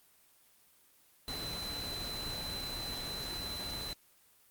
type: tone in noise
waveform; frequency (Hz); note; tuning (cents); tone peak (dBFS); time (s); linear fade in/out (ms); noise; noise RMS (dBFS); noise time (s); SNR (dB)
sine; 4035; B7; +36; -39; 1.28-3.93; 0; pink; -42; 1.28-3.93; 0
effects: white hiss -65 dBFS RMS until 4.5 s + Opus 24 kbps